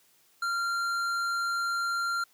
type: tone with tanh clipping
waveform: sine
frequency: 1384 Hz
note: F6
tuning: 16 cents flat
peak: -29 dBFS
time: 0.42-2.24 s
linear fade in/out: 5 ms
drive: 13 dB
effects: white hiss -64 dBFS RMS until 2.33 s + high-pass 100 Hz 12 dB/octave